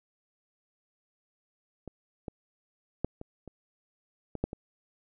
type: clicks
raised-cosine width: 2 ms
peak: -27 / -23 / -14 / -27 / -30 / -22 / -14 / -24 dBFS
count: 8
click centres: 1.877 / 2.282 / 3.046 / 3.214 / 3.477 / 4.353 / 4.44 / 4.531 s
effects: none